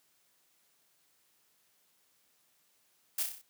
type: noise with echo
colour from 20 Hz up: blue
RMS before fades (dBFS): -32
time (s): 3.18-3.23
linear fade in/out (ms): 5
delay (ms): 31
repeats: 6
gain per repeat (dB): -4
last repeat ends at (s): 3.416
effects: white hiss -71 dBFS RMS until 3.49 s + high-pass 100 Hz 12 dB/octave

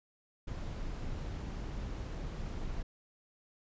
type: noise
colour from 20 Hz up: brown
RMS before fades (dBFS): -39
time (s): 0.47-2.83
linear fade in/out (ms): 10
effects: resampled to 16000 Hz

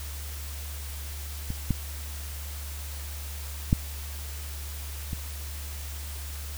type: clicks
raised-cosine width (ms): 5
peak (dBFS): -20 / -11 / -7 / -20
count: 4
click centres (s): 1.504 / 1.707 / 3.729 / 5.131
effects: added 72 Hz sine -35 dBFS peak until 6.57 s + white hiss -42 dBFS RMS until 6.57 s

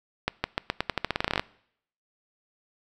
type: accelerating click train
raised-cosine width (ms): 0.3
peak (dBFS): -8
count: 18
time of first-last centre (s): 0.28-1.395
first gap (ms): 160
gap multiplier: 0.87
effects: noise-tail reverb RT60 0.7 s tail -23 dB re dry

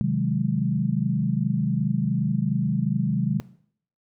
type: chord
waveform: sine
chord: Ab dominant seventh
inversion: first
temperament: equal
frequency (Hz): 130.81 / 155.56 / 185 / 207.7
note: C3 / Eb3 / Gb3 / Ab3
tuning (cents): 0 / 0 / 0 / 0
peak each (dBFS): -26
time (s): 0.01-3.4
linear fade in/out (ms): 0
effects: noise-tail reverb RT60 0.6 s tail -19 dB re dry

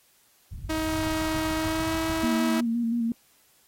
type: low-pass noise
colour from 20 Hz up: white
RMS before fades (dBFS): -36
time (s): 0.51-2.25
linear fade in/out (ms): 20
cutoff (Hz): 110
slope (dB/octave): 24
type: tone with pitch glide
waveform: sawtooth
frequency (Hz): 316.3 to 323.3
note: D#4 to E4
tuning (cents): +29 to -34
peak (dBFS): -22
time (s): 0.69-2.61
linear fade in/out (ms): 10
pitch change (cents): +37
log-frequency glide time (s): 1.55-1.95
type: click train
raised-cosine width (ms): 5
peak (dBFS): -25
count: 9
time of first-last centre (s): 1.07-2.245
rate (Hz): 6.81
type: tone with vibrato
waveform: sine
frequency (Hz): 233.1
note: A#3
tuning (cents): 0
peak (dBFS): -23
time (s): 2.23-3.12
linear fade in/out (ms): 2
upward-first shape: square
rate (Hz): 5.8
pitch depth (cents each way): 30
effects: white hiss -62 dBFS RMS until 3.67 s + AAC 48 kbps

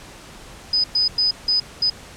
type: tone bursts at uneven times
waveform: sine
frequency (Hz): 5000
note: D#8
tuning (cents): +8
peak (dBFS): -15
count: 5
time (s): 0.73-0.84 / 0.95-1.08 / 1.18-1.31 / 1.48-1.6 / 1.82-1.9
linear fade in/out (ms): 5
effects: pink hiss -41 dBFS RMS until 2.16 s + low-pass 9000 Hz 12 dB/octave

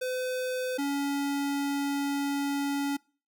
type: tone pair in turn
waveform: square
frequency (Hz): 508 / 281.8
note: B4 / C#4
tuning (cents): +49 / +29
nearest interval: minor seventh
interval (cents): 1020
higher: first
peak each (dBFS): -30 / -28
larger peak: second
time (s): 0.01-0.78 / 0.78-2.97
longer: second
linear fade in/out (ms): 10
effects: noise-tail reverb RT60 0.4 s tail -25 dB re dry

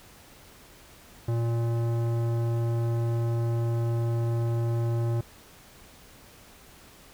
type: tone with tanh clipping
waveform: sine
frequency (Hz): 116.54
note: A#2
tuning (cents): 0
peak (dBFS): -26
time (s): 1.28-5.21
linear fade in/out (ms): 5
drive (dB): 16
effects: pink hiss -52 dBFS RMS until 7.13 s

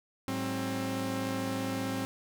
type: tone cluster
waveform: sawtooth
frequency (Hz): 106.5 / 189.2 / 266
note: G#2 / F#3 / C4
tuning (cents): +44 / +39 / +29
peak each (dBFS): -34 / -35 / -29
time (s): 0.28-2.05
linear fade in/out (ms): 0
effects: none

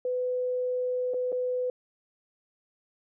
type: tone with dropouts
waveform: sine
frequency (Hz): 501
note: B4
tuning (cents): +25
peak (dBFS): -26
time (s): 0.05-1.7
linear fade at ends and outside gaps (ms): 2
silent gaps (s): 1.137-1.142 / 1.32-1.326
effects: none

